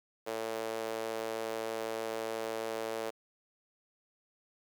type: tone with high-pass filter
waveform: sawtooth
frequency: 112.1 Hz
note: A2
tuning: 33 cents sharp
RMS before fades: -37 dBFS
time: 0.26-3.11 s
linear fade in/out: 20 ms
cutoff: 490 Hz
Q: 2.8
effects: 11-bit